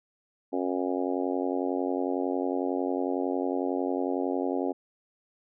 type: harmonic tone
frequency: 91 Hz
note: F#2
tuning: 28 cents flat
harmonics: 3 / 4 / 5 / 6 / 7 / 8 / 9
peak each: -30 / -32 / -34 / -36 / -37 / -38 / -39 dBFS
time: 0.52-4.73 s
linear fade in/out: 20 ms
effects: none